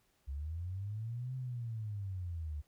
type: linear two-way sweep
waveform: sine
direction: up then down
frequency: 65.6 to 130.7 to 71.7 Hz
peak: -37 dBFS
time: 0.27-2.62 s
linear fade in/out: 20 ms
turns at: 1.35 s
effects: pink hiss -74 dBFS RMS until 2.67 s